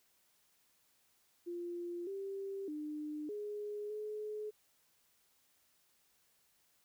sine tone with pitch steps, 347.7 / 392.1 / 301.4 / 416.2 / 424.8 Hz, F4 / G4 / D4 / G#4 / G#4, -8 / 0 / +45 / +4 / +39 cents, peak -39 dBFS, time 1.46-4.51 s, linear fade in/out 20 ms, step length 610 ms, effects white hiss -73 dBFS RMS until 6.84 s

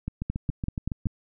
two click trains, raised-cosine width 5 ms, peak -15 / -17 dBFS, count 5 / 8, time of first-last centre 0.3-1.068 / 0.08-1.058 s, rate 5.21 / 7.16 Hz, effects none

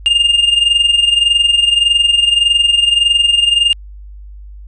triangle tone with amplitude modulation, 2817 Hz, F7, 14 cents sharp, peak -4 dBFS, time 0.06-3.73 s, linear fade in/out 0 ms, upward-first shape sine, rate 21.7 Hz, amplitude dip 70%, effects added 50 Hz sine -30 dBFS peak until 4.67 s + resampled to 24000 Hz

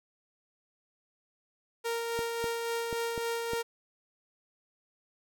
sawtooth tone with tremolo, 464.2 Hz, A#4, 7 cents flat, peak -26 dBFS, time 1.84-3.63 s, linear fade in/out 20 ms, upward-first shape sine, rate 3.6 Hz, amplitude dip 30%
clicks, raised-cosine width 2 ms, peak -24 dBFS, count 5, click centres 2.191 / 2.442 / 2.928 / 3.178 / 3.534 s
effects none

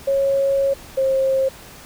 sine tone pair in turn, 549 / 533.1 Hz, C#5 / C5, -17 / +32 cents, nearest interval minor second, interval 51 cents, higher first, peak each -15 dBFS, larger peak neither, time 0.07-0.74 / 0.97-1.49 s, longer first, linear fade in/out 10 ms, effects pink hiss -41 dBFS RMS until 1.85 s

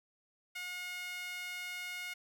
sawtooth tone with high-pass filter, 720 Hz, F#5, 47 cents flat, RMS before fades -42 dBFS, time 0.55-2.14 s, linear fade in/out 10 ms, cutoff 2000 Hz, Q 2.9, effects none

